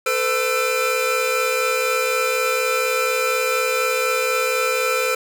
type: tone cluster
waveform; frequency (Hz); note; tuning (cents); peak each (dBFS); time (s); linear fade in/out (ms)
45% pulse; 443.9 / 508 / 1328 / 2397; A4 / B4 / E6 / D7; +15 / +49 / +12 / +35; -26 / -22 / -24 / -24; 0.06-5.15; 5
effects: none